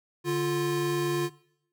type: tone pair together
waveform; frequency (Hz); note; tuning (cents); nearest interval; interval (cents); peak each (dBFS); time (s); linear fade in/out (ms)
square; 146.19 / 349.2; D3 / F4; -8 / 0; octave + minor third; 1508; -32 / -27; 0.24-1.3; 50
effects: noise-tail reverb RT60 0.7 s tail -20 dB re dry